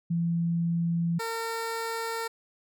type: tone pair in turn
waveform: sine / 15% pulse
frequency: 169 / 455.6 Hz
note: E3 / A#4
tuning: +43 / -40 cents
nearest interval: octave + perfect fourth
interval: 1717 cents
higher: second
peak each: -24 / -24 dBFS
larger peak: neither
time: 0.1-1.19 / 1.19-2.28 s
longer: neither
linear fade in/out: 10 ms
effects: none